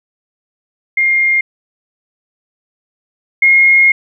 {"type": "tone pair in turn", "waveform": "sine", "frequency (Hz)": [2121, 2147], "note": ["C7", "C7"], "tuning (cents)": [23, 44], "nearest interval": "unison", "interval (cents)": 21, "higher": "second", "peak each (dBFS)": [-9, -5], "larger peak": "second", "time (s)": [[0.97, 1.41], [3.42, 3.92]], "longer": "second", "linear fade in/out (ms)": 5, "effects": []}